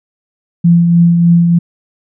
sine tone with tremolo, 170.8 Hz, F3, 38 cents flat, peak -3 dBFS, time 0.64-1.59 s, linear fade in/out 10 ms, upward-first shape triangle, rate 3.3 Hz, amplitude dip 40%, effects none

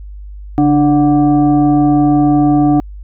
sine tone with frequency modulation, 295.7 Hz, D4, 12 cents sharp, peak -7 dBFS, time 0.58-2.8 s, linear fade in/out 0 ms, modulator 437 Hz, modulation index 0.73, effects added 50 Hz sine -27 dBFS peak until 3.03 s

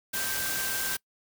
sine tone in noise, 1567 Hz, G6, 1 cent flat, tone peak -35 dBFS, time 0.13-0.97 s, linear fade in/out 10 ms, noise white, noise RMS -31 dBFS, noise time 0.13-0.97 s, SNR -7 dB, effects noise-tail reverb RT60 0.1 s tail -24 dB re dry

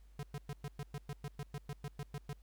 square tone bursts, 144.4 Hz, D3, 29 cents flat, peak -40 dBFS, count 15, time 0.19-2.33 s, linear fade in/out 2 ms, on 40 ms, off 110 ms, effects added 50 Hz sine -57 dBFS peak until 2.42 s + pink hiss -75 dBFS RMS until 2.42 s

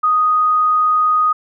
sine tone, 1244.5 Hz, D#6, in tune, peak -11 dBFS, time 0.03-1.33 s, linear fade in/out 10 ms, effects none

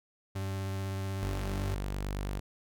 40% pulse tone with vibrato, 96.8 Hz, G2, 21 cents flat, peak -32 dBFS, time 0.35-1.75 s, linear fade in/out 10 ms, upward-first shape square, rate 16 Hz, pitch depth 10 cents each way
sawtooth tone, 49 Hz, G1, in tune, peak -29 dBFS, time 1.22-2.4 s, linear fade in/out 10 ms
effects none

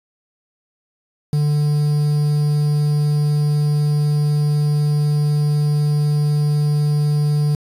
triangle tone with quantisation, 148 Hz, D3, 14 cents sharp, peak -12 dBFS, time 1.33-7.55 s, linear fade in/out 2 ms, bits 6, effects resampled to 32000 Hz

